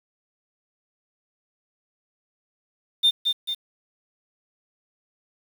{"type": "tone with echo", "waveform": "sine", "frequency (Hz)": 3613, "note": "A7", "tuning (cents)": 45, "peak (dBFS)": -12, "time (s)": [3.03, 3.11], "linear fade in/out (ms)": 20, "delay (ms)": 220, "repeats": 2, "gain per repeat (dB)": -6, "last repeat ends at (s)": 3.55, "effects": ["tanh soft clip ceiling -13 dBFS", "7-bit"]}